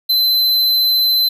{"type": "tone", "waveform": "square", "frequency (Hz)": 4057, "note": "B7", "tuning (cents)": 46, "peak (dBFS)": -12, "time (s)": [0.09, 1.29], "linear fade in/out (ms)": 10, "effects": []}